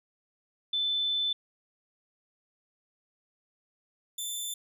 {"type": "tone pair in turn", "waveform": ["sine", "15% pulse"], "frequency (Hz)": [3520, 3537], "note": ["A7", "A7"], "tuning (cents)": [0, 8], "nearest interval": "unison", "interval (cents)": 8, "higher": "second", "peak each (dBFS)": -26, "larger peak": "neither", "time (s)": [[0.73, 1.33], [4.18, 4.54]], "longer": "first", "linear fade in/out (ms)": 5, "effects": []}